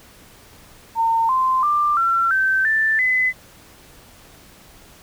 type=tone with pitch steps; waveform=sine; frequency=910 / 1039.3 / 1187 / 1355.6 / 1548.2 / 1768.2 / 2019 Hz; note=A#5 / C6 / D6 / E6 / G6 / A6 / B6; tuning=-42 / -12 / +18 / +48 / -22 / +8 / +38 cents; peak=-15 dBFS; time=0.95-3.33 s; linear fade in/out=50 ms; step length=340 ms; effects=pink hiss -47 dBFS RMS until 5.02 s